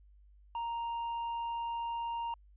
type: tone with tanh clipping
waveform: triangle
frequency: 932.3 Hz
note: A#5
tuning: in tune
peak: -35 dBFS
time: 0.55-2.34 s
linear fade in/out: 2 ms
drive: 9 dB
effects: added 50 Hz sine -57 dBFS peak until 2.56 s + resampled to 8000 Hz